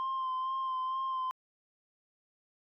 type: tone with vibrato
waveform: sine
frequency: 1046.5 Hz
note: C6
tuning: in tune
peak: -29 dBFS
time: 0-1.31 s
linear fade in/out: 0 ms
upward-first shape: sine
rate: 2.2 Hz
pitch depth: 24 cents each way
effects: tanh soft clip ceiling -30 dBFS